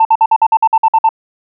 sine tone bursts, 891 Hz, A5, 22 cents sharp, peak -4 dBFS, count 11, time 0-1.091 s, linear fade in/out 5 ms, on 51 ms, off 53 ms, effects tanh soft clip ceiling -2 dBFS

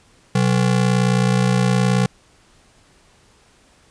square ring-modulated tone, 157.2 Hz, D#3, 18 cents sharp, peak -12 dBFS, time 0.35-2.06 s, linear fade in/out 0 ms, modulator 29.5 Hz, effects pink hiss -54 dBFS RMS until 3.9 s + resampled to 22050 Hz

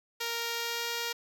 5% pulse tone with pitch glide, 466.2 to 469.2 Hz, A#4 to A#4, 0 to +11 cents, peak -20 dBFS, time 0.2-1.13 s, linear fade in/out 10 ms, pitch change +11 cents, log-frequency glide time 0.55-0.88 s, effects none

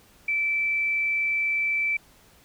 sine tone with frequency modulation, 2324 Hz, D7, 19 cents flat, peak -22 dBFS, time 0.28-1.97 s, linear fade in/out 5 ms, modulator 40.4 Hz, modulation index 0.23, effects pink hiss -56 dBFS RMS until 2.44 s

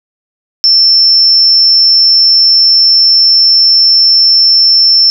sine tone, 5360 Hz, E8, 28 cents sharp, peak -3 dBFS, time 0.64-5.1 s, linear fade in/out 0 ms, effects 7-bit

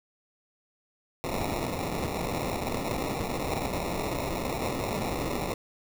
white noise with sample-and-hold, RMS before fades -31 dBFS, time 1.24-5.54 s, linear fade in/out 0 ms, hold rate 1575 Hz, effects none

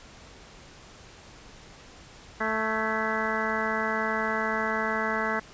harmonic tone with a mistuned harmonic, 220 Hz, A3, in tune, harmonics 1 / 2 / 3 / 4 / 5 / 6 / 7 / 8 / 9, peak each -34 / -34 / -34 / -34 / -34 / -34 / -34 / -34 / -34 dBFS, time 2.4-5.4 s, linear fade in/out 10 ms, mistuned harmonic 8, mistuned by -64 cents, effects pink hiss -49 dBFS RMS until 5.53 s + resampled to 16000 Hz

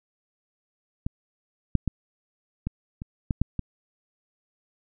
clicks, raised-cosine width 5 ms, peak -15 / -7 / -12 / -15 / -22 / -12 / -8 / -15 dBFS, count 8, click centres 1.065 / 1.753 / 1.877 / 2.67 / 3.019 / 3.308 / 3.416 / 3.593 s, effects none

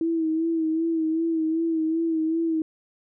sine tone with vibrato, 324 Hz, E4, 30 cents flat, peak -21 dBFS, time 0.01-2.62 s, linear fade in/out 2 ms, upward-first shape sine, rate 2.6 Hz, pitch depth 44 cents each way, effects none

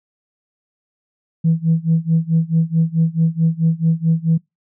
sine tone with tremolo, 163.4 Hz, E3, 15 cents flat, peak -9 dBFS, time 1.44-4.38 s, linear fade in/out 10 ms, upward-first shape sine, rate 4.6 Hz, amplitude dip 95%, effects noise-tail reverb RT60 0.2 s tail -26 dB re dry + tanh soft clip ceiling -7 dBFS

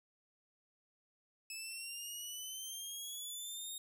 15% pulse exponential sweep, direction up, 2600 to 3729 Hz, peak -36 dBFS, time 1.5-3.78 s, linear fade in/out 2 ms, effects none

